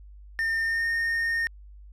triangle tone with pitch glide, 1812 to 1836.2 Hz, A#6 to A#6, -50 to -27 cents, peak -22 dBFS, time 0.39-1.47 s, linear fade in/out 0 ms, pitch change +23 cents, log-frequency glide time 0.62-0.86 s, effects added 50 Hz sine -44 dBFS peak until 1.92 s + resampled to 32000 Hz

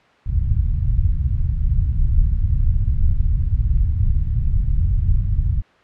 pink low-pass noise, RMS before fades -17 dBFS, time 0.26-5.62 s, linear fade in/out 10 ms, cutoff 110 Hz, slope 24 dB/octave, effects white hiss -52 dBFS RMS until 5.83 s + low-pass 2000 Hz 12 dB/octave

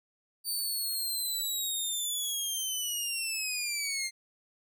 15% pulse linear sweep, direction down, 4613 to 2093 Hz, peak -24 dBFS, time 0.44-4.11 s, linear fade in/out 50 ms, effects none

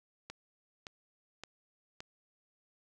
click train, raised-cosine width 0.2 ms, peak -26 dBFS, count 4, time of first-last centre 0.3-2.005 s, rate 1.76 Hz, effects none

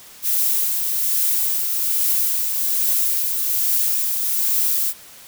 violet noise with tremolo, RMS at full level -18 dBFS, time 0.22-4.94 s, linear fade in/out 50 ms, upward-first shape triangle, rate 1.2 Hz, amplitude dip 40%, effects white hiss -43 dBFS RMS until 5.27 s

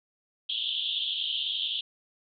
white band-pass noise, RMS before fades -31 dBFS, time 0.49-1.81 s, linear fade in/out 5 ms, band 3000 to 3600 Hz, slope 96 dB/octave, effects none

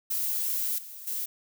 violet noise with level steps, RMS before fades -29 / -43 / -32 dBFS, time 0.1-1.26 s, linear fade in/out 10 ms, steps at 0.78 / 1.07 s, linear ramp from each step 5 ms, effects none

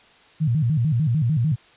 sine tone with vibrato, 135.9 Hz, C#3, 34 cents flat, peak -17 dBFS, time 0.4-1.56 s, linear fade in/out 20 ms, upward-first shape square, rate 6.7 Hz, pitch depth 250 cents each way, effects white hiss -52 dBFS RMS until 1.76 s + resampled to 8000 Hz

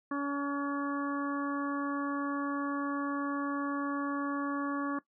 harmonic tone, 283 Hz, C#4, 36 cents sharp, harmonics 1 / 2 / 3 / 4 / 5 / 6, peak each -32 / -42 / -47 / -36 / -45 / -42 dBFS, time 0.11-4.99 s, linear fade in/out 5 ms, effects noise-tail reverb RT60 0.1 s tail -18 dB re dry

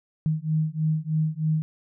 sine beating tone pair, 154.9 / 158.1 Hz, D#3 / D#3, -7 / +28 cents, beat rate 3.2 Hz, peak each -25 / -25 dBFS, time 0.26-1.62 s, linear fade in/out 0 ms, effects none

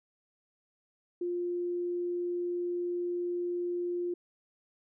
sine tone, 351.5 Hz, F4, 11 cents sharp, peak -30 dBFS, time 1.21-4.14 s, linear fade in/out 5 ms, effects none

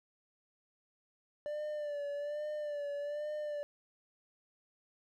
triangle tone with vibrato, 588 Hz, D5, 2 cents sharp, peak -34 dBFS, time 1.46-3.63 s, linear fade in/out 0 ms, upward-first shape sine, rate 1.2 Hz, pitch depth 46 cents each way, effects none

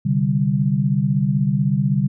sine chord, C suspended second, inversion none, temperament equal, 130.81 / 146.83 / 196 Hz, C3 / D3 / G3, 0 / 0 / 0 cents, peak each -21 / -19 / -20 dBFS, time 0.05-2.08 s, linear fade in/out 10 ms, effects none

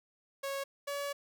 sawtooth tone pair in turn, 551 / 567.8 Hz, C#5 / C#5, -11 / +41 cents, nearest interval minor second, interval 52 cents, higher second, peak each -31 / -31 dBFS, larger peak neither, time 0.43-0.64 / 0.87-1.13 s, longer second, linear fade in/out 10 ms, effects none

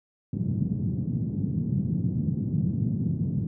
white band-pass noise, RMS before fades -27 dBFS, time 0.33-3.47 s, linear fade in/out 5 ms, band 110 to 190 Hz, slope 24 dB/octave, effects none

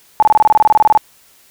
sine tone bursts, 863 Hz, A5, 34 cents flat, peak -5 dBFS, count 16, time 0.2-0.975 s, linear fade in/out 0 ms, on 25 ms, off 25 ms, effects white hiss -49 dBFS RMS until 1.5 s

